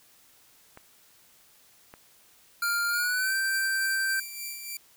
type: clicks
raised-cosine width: 0.5 ms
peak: -30 dBFS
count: 2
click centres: 0.774 / 1.939 s
type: tone with pitch glide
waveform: square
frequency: 1400 to 1562.4 Hz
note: F6 to G6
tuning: +4 to -6 cents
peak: -26 dBFS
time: 2.62-4.2 s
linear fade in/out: 5 ms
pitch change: +190 cents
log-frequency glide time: 2.89-3.35 s
type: tone with tremolo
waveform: 5% pulse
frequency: 2349 Hz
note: D7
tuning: in tune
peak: -24 dBFS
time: 2.62-4.77 s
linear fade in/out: 2 ms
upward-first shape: sine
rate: 3.4 Hz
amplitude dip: 45%
effects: white hiss -59 dBFS RMS until 4.96 s